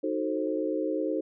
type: chord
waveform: sine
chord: D# diminished seventh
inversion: none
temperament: equal with one note detuned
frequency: 311.1 / 370 / 440 / 528.4 Hz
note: D#4 / F#4 / A4 / C5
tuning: 0 / 0 / 0 / +17 cents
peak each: -30 / -34 / -33 / -32 dBFS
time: 0.03-1.21 s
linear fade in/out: 10 ms
effects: none